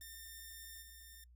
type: tone with level steps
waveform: 5% pulse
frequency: 1808 Hz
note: A6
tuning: 47 cents sharp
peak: -39 / -44 dBFS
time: 0.01-1.24 s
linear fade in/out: 2 ms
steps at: 0.81 s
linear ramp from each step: 20 ms
effects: noise-tail reverb RT60 0.1 s tail -25 dB re dry + added 60 Hz sine -59 dBFS peak until 1.35 s